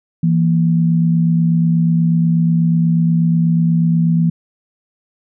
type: tone pair together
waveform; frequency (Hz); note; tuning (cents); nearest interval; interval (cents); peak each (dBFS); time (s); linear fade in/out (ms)
sine; 166.36 / 234.6; E3 / A#3; +16 / +11; tritone; 595; -11 / -20; 0.23-4.3; 5
effects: none